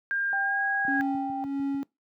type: tone with pitch glide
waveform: sine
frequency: 1603 to 1645.2 Hz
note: G6 to G#6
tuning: +38 to -17 cents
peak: -25 dBFS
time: 0.11-1.01 s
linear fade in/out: 0 ms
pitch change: +45 cents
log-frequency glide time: 0.39-0.65 s
type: tone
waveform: sine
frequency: 787 Hz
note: G5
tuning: 7 cents sharp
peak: -30 dBFS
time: 0.33-1.44 s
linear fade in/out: 0 ms
type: click train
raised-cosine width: 5 ms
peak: -30 dBFS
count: 7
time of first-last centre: 0.85-1.747 s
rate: 6.69 Hz
type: tone with tremolo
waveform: triangle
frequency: 277.2 Hz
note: C#4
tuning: in tune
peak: -23 dBFS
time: 0.88-1.83 s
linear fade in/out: 0 ms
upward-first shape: sine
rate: 1.6 Hz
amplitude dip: 60%
effects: noise-tail reverb RT60 0.2 s tail -23 dB re dry + high-pass 150 Hz 12 dB/octave